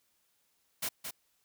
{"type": "noise with echo", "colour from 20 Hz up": "white", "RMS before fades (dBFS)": -34, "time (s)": [0.82, 0.89], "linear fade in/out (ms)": 10, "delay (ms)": 220, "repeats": 1, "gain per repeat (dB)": -6, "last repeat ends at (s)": 1.11, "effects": ["white hiss -74 dBFS RMS until 1.44 s"]}